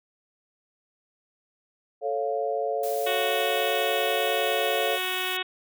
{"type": "chord", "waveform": "sine", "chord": "A augmented", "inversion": "none", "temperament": "equal", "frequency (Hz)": [440, 554.4, 698.5], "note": ["A4", "C#5", "E#5"], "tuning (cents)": [0, 0, 0], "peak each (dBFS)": -29, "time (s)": [2.01, 4.99], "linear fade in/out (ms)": 50}
{"type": "noise", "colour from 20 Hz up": "blue", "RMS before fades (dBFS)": -38, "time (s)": [2.83, 5.37], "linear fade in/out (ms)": 5}
{"type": "harmonic tone", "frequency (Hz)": 370, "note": "F#4", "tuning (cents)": 0, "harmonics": [1, 2, 3, 4, 5, 6, 7, 8, 9, 10], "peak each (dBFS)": [-36, -37, -37, -36, -36, -37, -34, -35, -35, -37], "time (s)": [3.06, 5.43], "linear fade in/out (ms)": 10}
{"effects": []}